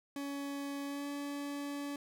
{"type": "tone with pitch glide", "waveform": "40% pulse", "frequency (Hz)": [281.2, 285.3], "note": ["C#4", "C#4"], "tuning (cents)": [25, 50], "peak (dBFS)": -37, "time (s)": [0.16, 1.96], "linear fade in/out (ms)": 2, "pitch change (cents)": 25, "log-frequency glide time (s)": [0.85, 1.07], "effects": []}